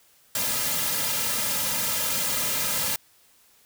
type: noise with comb filter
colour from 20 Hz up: white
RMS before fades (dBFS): -26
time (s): 0.35-2.96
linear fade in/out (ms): 2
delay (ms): 2.7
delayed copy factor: -0.9
effects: white hiss -59 dBFS RMS until 3.65 s